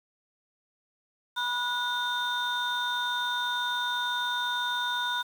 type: tone cluster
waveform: sine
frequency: 978 / 1460 / 3632 Hz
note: B5 / F#6 / A#7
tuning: -17 / -24 / -46 cents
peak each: -30 dBFS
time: 1.36-5.23 s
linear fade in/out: 20 ms
effects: tanh soft clip ceiling -22 dBFS + 8-bit